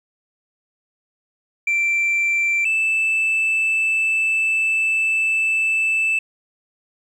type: tone pair in turn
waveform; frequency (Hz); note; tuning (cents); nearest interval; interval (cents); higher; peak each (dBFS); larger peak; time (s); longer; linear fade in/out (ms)
sine; 2349 / 2637; D7 / E7; 0 / 0; major second; 200; second; -14; neither; 1.67-2.65 / 2.65-6.19; second; 5
effects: tanh soft clip ceiling -15 dBFS + 9-bit